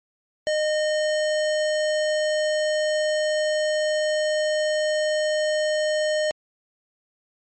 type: tone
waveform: square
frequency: 613 Hz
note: D#5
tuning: 26 cents flat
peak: -21 dBFS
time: 0.47-6.31 s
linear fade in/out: 0 ms
effects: MP3 32 kbps